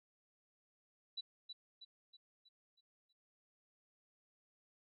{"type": "tone with echo", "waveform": "sine", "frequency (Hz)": 3950, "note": "B7", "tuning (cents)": 0, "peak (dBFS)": -40, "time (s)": [1.17, 1.21], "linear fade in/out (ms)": 10, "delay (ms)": 320, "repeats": 6, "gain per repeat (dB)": -6, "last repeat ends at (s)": 3.13, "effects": []}